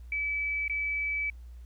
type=tone with dropouts; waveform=sine; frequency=2299 Hz; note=D7; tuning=37 cents flat; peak=-28 dBFS; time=0.12-1.3 s; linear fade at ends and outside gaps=2 ms; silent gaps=0.68-0.697 s; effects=added 60 Hz sine -43 dBFS peak until 1.65 s + pink hiss -68 dBFS RMS until 1.65 s